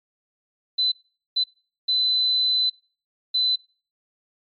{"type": "tone bursts at uneven times", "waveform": "sine", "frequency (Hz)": 4021, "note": "B7", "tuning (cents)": 30, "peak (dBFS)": -18, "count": 4, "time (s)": [[0.78, 0.92], [1.36, 1.44], [1.88, 2.7], [3.34, 3.56]], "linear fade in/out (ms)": 10, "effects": ["noise-tail reverb RT60 0.4 s tail -24 dB re dry", "MP3 48 kbps"]}